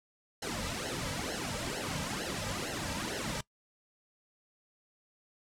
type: noise with flanger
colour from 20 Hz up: pink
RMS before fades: -36 dBFS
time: 0.42-3.41 s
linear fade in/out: 5 ms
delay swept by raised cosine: 0.83 to 2.83 ms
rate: 2.2 Hz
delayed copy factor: -0.85
effects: noise-tail reverb RT60 0.1 s tail -21 dB re dry + low-pass 9000 Hz 12 dB/octave